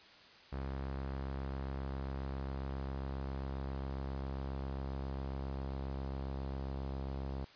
sawtooth tone with low-pass filter sweep, 67.4 Hz, C#2, 48 cents flat, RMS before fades -40 dBFS, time 0.52-7.45 s, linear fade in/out 10 ms, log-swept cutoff 1500 to 900 Hz, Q 1, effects white hiss -58 dBFS RMS until 7.55 s + resampled to 11025 Hz

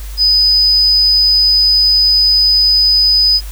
sine tone, 4995 Hz, D#8, 6 cents sharp, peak -7 dBFS, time 0.17-3.41 s, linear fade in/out 50 ms, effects added 50 Hz sine -23 dBFS peak until 3.51 s + white hiss -36 dBFS RMS until 3.51 s

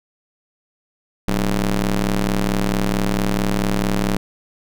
sawtooth ring-modulated tone, 104.5 Hz, G#2, 11 cents sharp, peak -10 dBFS, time 1.28-4.17 s, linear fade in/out 0 ms, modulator 84.5 Hz, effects none

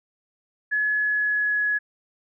sine tone with pitch glide, 1700 to 1686.3 Hz, G#6 to G#6, +40 to +26 cents, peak -20 dBFS, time 0.71-1.79 s, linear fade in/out 20 ms, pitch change -14 cents, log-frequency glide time 0.94-1.6 s, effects none

